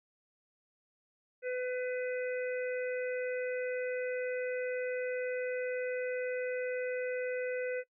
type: harmonic tone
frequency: 502 Hz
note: B4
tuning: 28 cents sharp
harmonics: 1 / 3 / 4 / 5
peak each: -33 / -43 / -45 / -47 dBFS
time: 1.42-7.84 s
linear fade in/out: 50 ms
effects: noise-tail reverb RT60 0.1 s tail -21 dB re dry